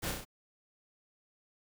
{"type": "noise with echo", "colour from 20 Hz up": "pink", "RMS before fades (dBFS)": -36, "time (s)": [0.02, 0.12], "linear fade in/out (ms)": 20, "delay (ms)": 33, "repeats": 4, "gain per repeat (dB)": -3, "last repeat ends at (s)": 0.252, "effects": []}